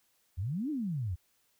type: exponential two-way sweep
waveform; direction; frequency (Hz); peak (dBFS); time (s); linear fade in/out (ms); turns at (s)
sine; up then down; 80.4 to 318.7 to 80.4; -31; 0.37-1.16; 20; 0.7
effects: white hiss -72 dBFS RMS until 1.59 s